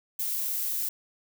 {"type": "noise", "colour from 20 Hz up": "violet", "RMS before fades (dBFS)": -30, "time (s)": [0.19, 0.89], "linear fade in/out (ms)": 5, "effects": []}